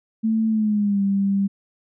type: tone with pitch glide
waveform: sine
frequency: 221.7 to 197.51 Hz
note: A3 to G3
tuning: +13 to +13 cents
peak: -17 dBFS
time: 0.23-1.48 s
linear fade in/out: 20 ms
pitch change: -200 cents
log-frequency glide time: 0.48-1.02 s
effects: none